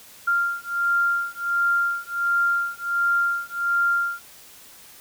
sine beating tone pair, 1392 / 1393.4 Hz, F6 / F6, -6 / -4 cents, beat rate 1.4 Hz, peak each -23 dBFS, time 0.27-4.21 s, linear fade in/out 10 ms, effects white hiss -47 dBFS RMS until 5 s

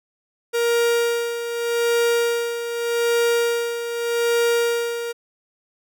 45% pulse tone with tremolo, 470 Hz, A#4, 14 cents sharp, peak -16 dBFS, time 0.53-5.13 s, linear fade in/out 20 ms, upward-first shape sine, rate 0.83 Hz, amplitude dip 65%, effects none

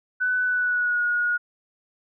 sine tone with pitch glide, 1498 to 1445.3 Hz, F#6 to F#6, +21 to -41 cents, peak -20 dBFS, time 0.2-1.38 s, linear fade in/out 20 ms, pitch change -62 cents, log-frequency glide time 0.44-1.03 s, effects none

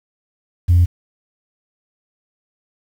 sine tone, 87.31 Hz, F2, in tune, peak -7 dBFS, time 0.68-0.86 s, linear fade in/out 20 ms, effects tanh soft clip ceiling -6 dBFS + 7-bit

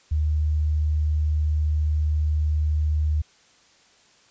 sine tone, 76.2 Hz, D#2, 36 cents flat, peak -19 dBFS, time 0.11-3.22 s, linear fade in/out 10 ms, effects white hiss -57 dBFS RMS until 4.3 s + resampled to 16000 Hz

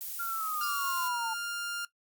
violet noise, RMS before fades -38 dBFS, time 0.01-1.08 s, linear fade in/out 0 ms
sine linear sweep, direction down, 1400 to 880 Hz, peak -32 dBFS, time 0.19-1.34 s, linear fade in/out 10 ms
sawtooth tone, 1400 Hz, F6, 4 cents sharp, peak -30 dBFS, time 0.61-1.85 s, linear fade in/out 2 ms
sine tone with exponential decay, 4978 Hz, D#8, in tune, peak -36 dBFS, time 0.63-0.81 s, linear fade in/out 5 ms, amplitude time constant 37 ms
effects noise-tail reverb RT60 0.1 s tail -17 dB re dry + Opus 48 kbps

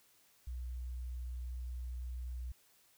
sine tone, 61.74 Hz, B1, in tune, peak -38 dBFS, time 0.47-2.52 s, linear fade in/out 5 ms, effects tanh soft clip ceiling -34 dBFS + white hiss -68 dBFS RMS until 2.97 s

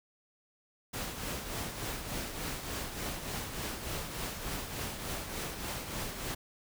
pink noise with tremolo, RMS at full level -36 dBFS, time 0.93-6.35 s, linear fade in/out 10 ms, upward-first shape triangle, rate 3.4 Hz, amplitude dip 55%, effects none

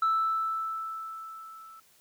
sine tone with level ramp, 1318.5 Hz, E6, in tune, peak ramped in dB -20 to -47 dBFS, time 0.02-1.8 s, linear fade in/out 5 ms, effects tanh soft clip ceiling -20 dBFS + white hiss -62 dBFS RMS until 2 s

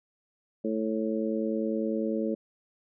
harmonic tone, 110 Hz, A2, in tune, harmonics 2 / 3 / 4 / 5, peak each -30 / -32 / -33 / -34 dBFS, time 0.64-2.35 s, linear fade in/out 10 ms, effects none

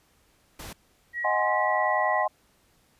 pink noise, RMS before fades -40 dBFS, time 0.59-0.73 s, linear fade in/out 5 ms
sine tone with pitch glide, 1912 to 1943.2 Hz, A#6 to B6, +43 to -29 cents, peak -28 dBFS, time 1.13-2.26 s, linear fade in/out 50 ms, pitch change +28 cents, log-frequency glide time 1.41-1.49 s
sine chord, Ab dominant seventh, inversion second, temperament equal, 622.3 / 740 / 830.6 / 1046.5 Hz, Eb5 / Gb5 / Ab5 / C6, 0 / 0 / 0 / 0 cents, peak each -28 dBFS, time 1.24-2.28 s, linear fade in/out 10 ms
effects pink hiss -64 dBFS RMS until 2.99 s + resampled to 32000 Hz

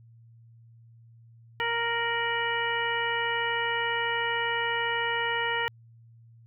harmonic tone with a mistuned harmonic, 466.2 Hz, A#4, in tune, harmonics 1 / 2 / 3 / 4 / 5 / 6, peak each -34 / -31 / -35 / -30 / -36 / -34 dBFS, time 1.6-5.68 s, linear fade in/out 0 ms, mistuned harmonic 6, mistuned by +80 cents, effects added 115 Hz sine -51 dBFS peak until 6.46 s

